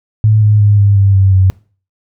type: tone with pitch steps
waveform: sine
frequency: 108 / 105.59 / 103.24 / 100.94 / 98.69 / 96.5 / 94.35 Hz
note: A2 / G#2 / G#2 / G#2 / G2 / G2 / F#2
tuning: -32 / +29 / -10 / -49 / +12 / -27 / +34 cents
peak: -5 dBFS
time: 0.24-1.5 s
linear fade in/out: 0 ms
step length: 180 ms
effects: noise-tail reverb RT60 0.4 s tail -23 dB re dry